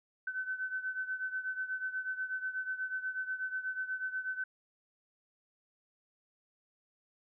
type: beating tone pair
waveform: sine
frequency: 1518 / 1526.2 Hz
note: F#6 / G6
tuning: +44 / -47 cents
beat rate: 8.2 Hz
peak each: -36 / -40 dBFS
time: 0.27-4.44 s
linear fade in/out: 5 ms
effects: none